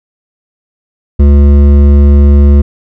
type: tone with hard clipping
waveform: triangle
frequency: 71.2 Hz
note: C#2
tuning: 47 cents sharp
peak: -3 dBFS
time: 1.19-2.62 s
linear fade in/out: 10 ms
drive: 15 dB
effects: none